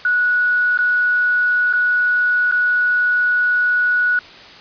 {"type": "tone with dropouts", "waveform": "sine", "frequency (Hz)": 1467, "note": "F#6", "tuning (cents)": -15, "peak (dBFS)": -13, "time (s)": [0.05, 4.19], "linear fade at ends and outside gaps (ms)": 2, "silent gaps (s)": [[0.775, 0.788], [1.728, 1.735], [2.513, 2.522]], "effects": ["white hiss -39 dBFS RMS until 4.6 s", "resampled to 11025 Hz"]}